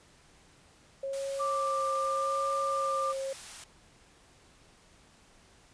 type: tone with vibrato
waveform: sine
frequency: 543 Hz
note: C#5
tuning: 36 cents flat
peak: -32 dBFS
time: 1.03-3.33 s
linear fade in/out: 5 ms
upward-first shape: sine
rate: 0.83 Hz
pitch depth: 18 cents each way
type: high-pass noise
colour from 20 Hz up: white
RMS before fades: -45 dBFS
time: 1.13-3.64 s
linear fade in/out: 2 ms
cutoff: 610 Hz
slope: 48 dB/octave
type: tone with pitch glide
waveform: sine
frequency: 1174.7 to 1190.4 Hz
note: D6 to D6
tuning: 0 to +23 cents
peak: -29 dBFS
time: 1.39-3.13 s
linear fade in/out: 20 ms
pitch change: +23 cents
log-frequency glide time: 1.53-2.08 s
effects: pink hiss -60 dBFS RMS until 5.73 s + resampled to 22050 Hz